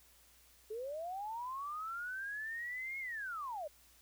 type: linear two-way sweep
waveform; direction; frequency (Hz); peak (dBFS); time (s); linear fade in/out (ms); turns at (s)
sine; up then down; 415.3 to 2178 to 560; -39; 0.7-3.68; 10; 2.99
effects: added 60 Hz sine -70 dBFS peak until 4.01 s + white hiss -65 dBFS RMS until 4.01 s